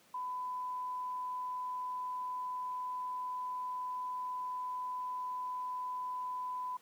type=tone; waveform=sine; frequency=1002 Hz; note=B5; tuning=25 cents sharp; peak=-36 dBFS; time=0.14-6.77 s; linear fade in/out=5 ms; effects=pink hiss -64 dBFS RMS until 6.81 s + high-pass 200 Hz 12 dB/octave